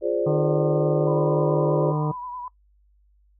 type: chord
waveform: sine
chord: D half-diminished seventh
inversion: first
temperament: equal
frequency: 349.2 / 415.3 / 523.3 / 587.3 Hz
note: F4 / Ab4 / C5 / D5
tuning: 0 / 0 / 0 / 0 cents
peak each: -26 dBFS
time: 0.01-1.94 s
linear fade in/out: 50 ms
type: harmonic tone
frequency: 151.7 Hz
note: D#3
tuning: 44 cents flat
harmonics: 1 / 2 / 3 / 4 / 5 / 6 / 7 / 8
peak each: -22 / -31 / -30 / -37 / -36 / -42 / -41 / -42 dBFS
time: 0.26-2.12 s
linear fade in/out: 10 ms
type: tone with vibrato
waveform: sine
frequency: 987.8 Hz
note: B5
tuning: in tune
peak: -32 dBFS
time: 1.07-2.48 s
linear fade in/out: 2 ms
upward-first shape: sine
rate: 9.5 Hz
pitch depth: 40 cents each way
effects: noise-tail reverb RT60 0.1 s tail -19 dB re dry + added 50 Hz sine -57 dBFS peak until 3.39 s